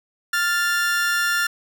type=tone pair together; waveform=40% pulse; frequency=1396.9 / 1760 Hz; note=F6 / A6; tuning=0 / 0 cents; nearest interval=major third; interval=400 cents; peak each=-20 / -22 dBFS; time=0.33-1.47 s; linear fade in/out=5 ms; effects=none